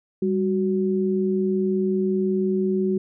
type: tone pair together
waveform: sine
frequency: 197.6 / 372 Hz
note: G3 / F#4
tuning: +14 / +9 cents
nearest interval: major seventh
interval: 1095 cents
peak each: -22 dBFS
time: 0.22-2.98 s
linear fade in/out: 5 ms
effects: none